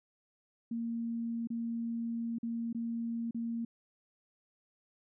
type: tone with dropouts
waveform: sine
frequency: 231.6 Hz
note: A#3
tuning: 11 cents flat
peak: -33 dBFS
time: 0.71-3.65 s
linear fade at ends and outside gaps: 5 ms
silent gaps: 1.473-1.502 / 2.385-2.43 / 2.729-2.747 / 3.31-3.345 s
effects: none